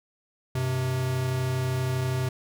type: tone pair together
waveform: square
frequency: 96.7 / 129.16 Hz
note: G2 / C3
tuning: -23 / -22 cents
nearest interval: perfect fourth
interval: 501 cents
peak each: -34 / -26 dBFS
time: 0.55-2.29 s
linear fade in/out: 5 ms
effects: none